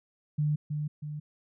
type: tone with echo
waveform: sine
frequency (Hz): 149.8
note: D3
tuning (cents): +35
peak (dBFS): -24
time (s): 0.38-0.56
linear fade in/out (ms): 10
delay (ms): 320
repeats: 2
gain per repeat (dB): -5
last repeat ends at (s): 1.2
effects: none